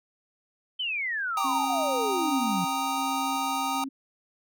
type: exponential sweep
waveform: sine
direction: down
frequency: 3130 to 170 Hz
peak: -27 dBFS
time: 0.79-2.65 s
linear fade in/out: 10 ms
type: chord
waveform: square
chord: Eb major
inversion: first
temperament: equal with one note detuned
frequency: 784 / 927.5 / 1244.5 Hz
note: G5 / Bb5 / Eb6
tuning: 0 / -9 / 0 cents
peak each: -32 dBFS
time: 1.37-3.84 s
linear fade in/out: 2 ms
type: tone with tremolo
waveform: sine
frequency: 270.2 Hz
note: C#4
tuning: 44 cents flat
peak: -32 dBFS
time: 1.44-3.89 s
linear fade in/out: 10 ms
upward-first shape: square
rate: 1.3 Hz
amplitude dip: 25%
effects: none